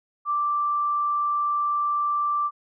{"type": "tone", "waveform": "sine", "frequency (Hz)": 1174, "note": "D6", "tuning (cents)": -1, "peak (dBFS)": -21, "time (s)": [0.25, 2.51], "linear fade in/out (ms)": 50, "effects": []}